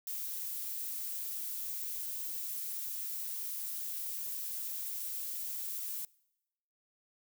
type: noise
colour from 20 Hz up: violet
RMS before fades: -39 dBFS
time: 0.07-6.05 s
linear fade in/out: 2 ms
effects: noise-tail reverb RT60 0.9 s tail -24 dB re dry